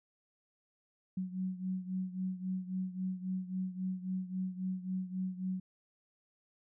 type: beating tone pair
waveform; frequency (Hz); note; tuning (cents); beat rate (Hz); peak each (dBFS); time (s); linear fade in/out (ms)
sine; 185 / 188.7; F#3 / F#3; 0 / +34; 3.7; -36 / -40; 1.17-5.6; 5
effects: none